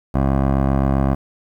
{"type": "tone with low-pass filter", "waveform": "15% pulse", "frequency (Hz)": 67.7, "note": "C#2", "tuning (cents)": -40, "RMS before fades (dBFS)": -17, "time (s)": [0.14, 1.15], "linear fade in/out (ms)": 10, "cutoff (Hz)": 950, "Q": 1.2, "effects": ["8-bit"]}